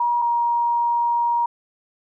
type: tone pair in turn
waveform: sine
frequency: 955 / 945.7 Hz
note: A#5 / A#5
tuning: +42 / +25 cents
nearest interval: unison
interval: 17 cents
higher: first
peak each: -17 dBFS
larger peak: neither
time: 0-0.22 / 0.22-1.46 s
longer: second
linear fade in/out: 5 ms
effects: none